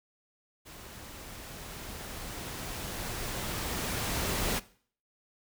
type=noise with level ramp; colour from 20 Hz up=pink; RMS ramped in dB=-48 to -30 dBFS; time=0.65-4.6 s; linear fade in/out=20 ms; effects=noise-tail reverb RT60 0.5 s tail -19 dB re dry